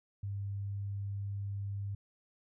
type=tone; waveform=sine; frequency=99.9 Hz; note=G2; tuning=33 cents sharp; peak=-35 dBFS; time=0.23-1.95 s; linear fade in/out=5 ms; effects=none